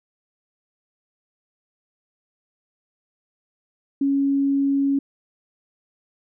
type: tone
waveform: sine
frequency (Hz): 277.2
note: C#4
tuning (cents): 0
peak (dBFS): -17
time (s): 4.01-4.99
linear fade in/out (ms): 5
effects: none